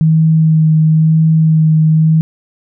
sine tone with vibrato, 158.4 Hz, D#3, 31 cents sharp, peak -6 dBFS, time 0.01-2.21 s, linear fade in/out 0 ms, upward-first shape sine, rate 0.99 Hz, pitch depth 15 cents each way, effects none

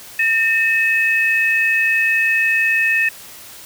sine tone pair together, 1814.9 / 2569 Hz, A#6 / E7, -47 / -45 cents, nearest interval tritone, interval 602 cents, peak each -16 dBFS, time 0.19-3.09 s, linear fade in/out 5 ms, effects white hiss -38 dBFS RMS until 3.65 s

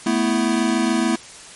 square chord, A suspended second, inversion none, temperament equal, 220 / 246.9 / 329.6 Hz, A3 / B3 / E4, 0 / 0 / 0 cents, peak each -22 dBFS, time 0.06-1.16 s, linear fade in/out 5 ms, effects white hiss -40 dBFS RMS until 1.55 s + MP3 48 kbps

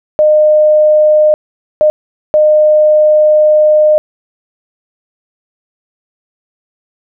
sine tone bursts at uneven times, 610 Hz, D#5, 34 cents flat, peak -4 dBFS, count 3, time 0.19-1.34 / 1.81-1.9 / 2.34-3.98 s, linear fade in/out 0 ms, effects none

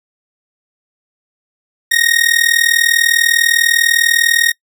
sawtooth tone with amplitude modulation, 1864.7 Hz, A#6, in tune, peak -3 dBFS, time 1.91-4.52 s, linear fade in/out 10 ms, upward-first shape sine, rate 40 Hz, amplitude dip 85%, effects noise-tail reverb RT60 0.1 s tail -25 dB re dry

